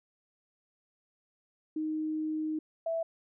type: tone pair in turn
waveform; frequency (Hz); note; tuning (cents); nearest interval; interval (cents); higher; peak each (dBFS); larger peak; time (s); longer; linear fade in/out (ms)
sine; 311.1 / 659.2; D#4 / E5; 0 / 0; octave + minor second; 1300; second; -30 / -29; second; 1.76-2.59 / 2.86-3.03; first; 5
effects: none

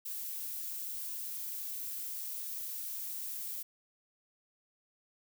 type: noise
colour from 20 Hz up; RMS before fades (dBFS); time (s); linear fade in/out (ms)
violet; -40; 0.05-3.63; 10
effects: none

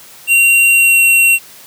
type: tone with pitch glide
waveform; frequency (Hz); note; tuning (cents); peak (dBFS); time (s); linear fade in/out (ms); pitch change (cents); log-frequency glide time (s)
square; 2754 to 2735; F7 to F7; -25 to -37; -7; 0.27-1.39; 50; -12; 0.72-1.01
effects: white hiss -38 dBFS RMS until 1.66 s + high-pass 80 Hz 12 dB/octave

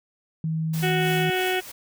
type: tone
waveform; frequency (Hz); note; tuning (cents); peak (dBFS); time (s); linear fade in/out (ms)
sine; 159.9; D#3; +48; -23; 0.44-1.3; 2
type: noise with tremolo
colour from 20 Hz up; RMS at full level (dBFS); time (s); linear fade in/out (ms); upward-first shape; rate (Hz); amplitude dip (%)
white; -36; 0.73-1.72; 10; sine; 3.1; 55
type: harmonic tone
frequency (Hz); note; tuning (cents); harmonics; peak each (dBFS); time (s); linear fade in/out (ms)
370; F#4; 0; 1 / 2 / 4 / 5 / 6 / 7 / 8 / 9; -25 / -28 / -31 / -32 / -33 / -33 / -34 / -35; 0.82-1.61; 20
effects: none

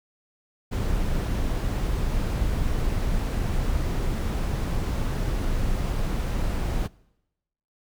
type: noise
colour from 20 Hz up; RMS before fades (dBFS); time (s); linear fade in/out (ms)
brown; -25; 0.71-6.88; 20
effects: noise-tail reverb RT60 0.9 s tail -23 dB re dry

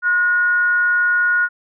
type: tone with frequency modulation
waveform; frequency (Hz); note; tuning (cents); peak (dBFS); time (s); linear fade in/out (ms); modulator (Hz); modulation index
sine; 1445; F#6; -41; -13; 0.02-1.49; 50; 382; 0.26
effects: none

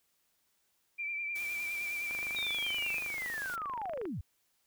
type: tone with vibrato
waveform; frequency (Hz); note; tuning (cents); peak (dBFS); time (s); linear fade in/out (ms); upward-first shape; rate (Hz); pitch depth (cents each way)
sine; 2351; D7; +1; -34; 0.98-3; 20; triangle; 9.7; 42
type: noise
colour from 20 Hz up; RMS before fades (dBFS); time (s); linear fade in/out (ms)
white; -48; 1.35-3.56; 10
type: click train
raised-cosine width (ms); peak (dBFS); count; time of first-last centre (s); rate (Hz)
0.5; -30; 50; 2.11-4.054; 25.2
type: linear sweep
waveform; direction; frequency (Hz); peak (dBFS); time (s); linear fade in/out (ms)
sine; down; 3779 to 58.8; -35; 2.36-4.21; 5
effects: white hiss -75 dBFS RMS until 4.66 s

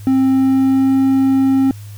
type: tone with pitch glide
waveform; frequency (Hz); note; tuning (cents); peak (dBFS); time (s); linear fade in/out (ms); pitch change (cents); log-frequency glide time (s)
triangle; 264.3 to 267.5; C4 to C4; +18 to +38; -8; 0.07-1.71; 0; +20; 0.19-1.01
effects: added 103 Hz sine -30 dBFS peak until 1.97 s + white hiss -45 dBFS RMS until 1.97 s

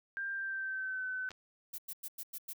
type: tone with pitch glide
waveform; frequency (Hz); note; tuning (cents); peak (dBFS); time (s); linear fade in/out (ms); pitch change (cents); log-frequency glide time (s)
sine; 1590 to 1515.6; G6 to F#6; +24 to +41; -35; 0.17-1.29; 0; -83; 0.31-1.05
type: clicks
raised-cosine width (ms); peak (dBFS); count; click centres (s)
0.2; -34; 2; 1.307 / 1.316
type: noise bursts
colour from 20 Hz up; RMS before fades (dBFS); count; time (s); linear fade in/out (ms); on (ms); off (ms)
violet; -42; 6; 1.73-2.534; 10; 54; 96
effects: none

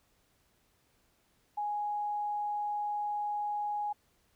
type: tone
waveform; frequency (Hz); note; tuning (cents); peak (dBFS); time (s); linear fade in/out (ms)
sine; 830.6; G#5; 0; -31; 1.57-3.93; 10
effects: pink hiss -71 dBFS RMS until 4.35 s

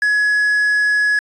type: tone with quantisation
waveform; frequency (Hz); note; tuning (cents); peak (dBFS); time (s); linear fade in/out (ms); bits
triangle; 1686; G#6; +26; -11; 0.02-1.19; 2; 6
effects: resampled to 24000 Hz

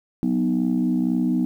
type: chord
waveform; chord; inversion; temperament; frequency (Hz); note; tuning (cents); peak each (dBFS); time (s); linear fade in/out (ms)
sine; B major; second; equal; 185 / 246.9 / 311.1; F#3 / B3 / D#4; 0 / 0 / 0; -23 / -20 / -24; 0.23-1.45; 0
effects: tanh soft clip ceiling -12 dBFS + 9-bit

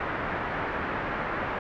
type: low-pass noise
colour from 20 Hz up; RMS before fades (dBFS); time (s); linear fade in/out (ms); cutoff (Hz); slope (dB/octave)
white; -31; 0-1.59; 5; 1800; 24
effects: none

